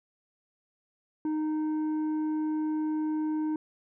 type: tone with tanh clipping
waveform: sine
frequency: 309.1 Hz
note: D#4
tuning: 11 cents flat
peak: -28 dBFS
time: 1.25-3.56 s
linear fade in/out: 2 ms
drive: 6 dB
effects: none